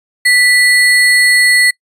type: tone with sample-and-hold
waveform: sine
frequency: 1975.5 Hz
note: B6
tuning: in tune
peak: -6 dBFS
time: 0.25-1.71 s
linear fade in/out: 10 ms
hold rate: 6300 Hz
effects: noise-tail reverb RT60 0.1 s tail -25 dB re dry + resampled to 32000 Hz